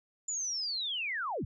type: linear sweep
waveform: sine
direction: down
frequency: 7090 to 56.9 Hz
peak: -32 dBFS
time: 0.28-1.45 s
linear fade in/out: 5 ms
effects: none